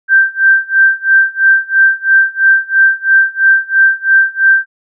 sine tone with tremolo, 1568 Hz, G6, in tune, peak -3 dBFS, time 0.08-4.66 s, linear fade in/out 50 ms, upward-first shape sine, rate 3 Hz, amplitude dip 95%, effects none

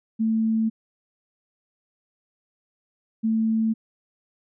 sine tone pair in turn, 222.3 / 222.3 Hz, A3 / A3, +18 / +18 cents, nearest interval unison, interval 0 cents, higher neither, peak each -19 dBFS, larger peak neither, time 0.19-0.7 / 3.23-3.74 s, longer neither, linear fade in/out 20 ms, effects none

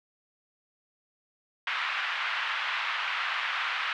pink band-pass noise, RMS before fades -31 dBFS, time 1.67-3.93 s, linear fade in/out 2 ms, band 1100 to 3100 Hz, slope 24 dB/octave, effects none

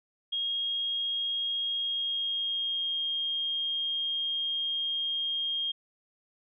sine tone with pitch glide, 3262 to 3230 Hz, G#7 to G#7, -32 to -49 cents, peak -28 dBFS, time 0.32-5.72 s, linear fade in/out 10 ms, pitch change -17 cents, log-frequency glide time 1.73-3.07 s, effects none

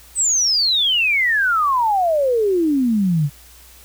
sine exponential sweep, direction down, 8300 to 137.6 Hz, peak -14 dBFS, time 0.15-3.3 s, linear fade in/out 50 ms, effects added 60 Hz sine -47 dBFS peak until 3.84 s + white hiss -46 dBFS RMS until 3.84 s

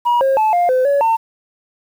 sine tone with pitch steps, 960 / 537 / 868 / 703 / 512 / 565 / 904 Hz, B5 / C5 / A5 / F5 / C5 / C#5 / A5, -49 / +45 / -24 / +11 / -38 / +33 / +47 cents, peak -9 dBFS, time 0.05-1.17 s, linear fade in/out 20 ms, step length 160 ms, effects tanh soft clip ceiling -10 dBFS + 7-bit

